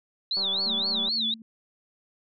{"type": "tone with vibrato", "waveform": "sine", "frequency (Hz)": 3896, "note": "B7", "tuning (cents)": -24, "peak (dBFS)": -24, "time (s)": [0.31, 1.34], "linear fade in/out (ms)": 2, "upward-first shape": "sine", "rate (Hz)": 3.9, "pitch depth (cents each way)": 230}
{"type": "click train", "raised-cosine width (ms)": 1, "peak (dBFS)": -28, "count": 140, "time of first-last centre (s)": [0.37, 1.086], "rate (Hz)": 194}
{"type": "tone with tremolo", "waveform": "sine", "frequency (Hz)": 223.7, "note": "A3", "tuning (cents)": 29, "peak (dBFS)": -33, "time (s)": [0.66, 1.42], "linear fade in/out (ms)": 2, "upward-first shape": "triangle", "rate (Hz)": 3.8, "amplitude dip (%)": 80}
{"effects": []}